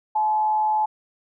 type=tone with frequency modulation; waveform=sine; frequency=859 Hz; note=A5; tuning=42 cents flat; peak=-18 dBFS; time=0.15-0.86 s; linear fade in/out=10 ms; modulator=164 Hz; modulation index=0.22; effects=none